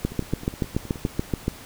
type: two click trains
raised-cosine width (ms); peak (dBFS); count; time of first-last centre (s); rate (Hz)
3; -23 / -9; 10 / 11; 0.12-1.062 / 0.05-1.481; 9.55 / 6.99
effects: pink hiss -43 dBFS RMS until 1.65 s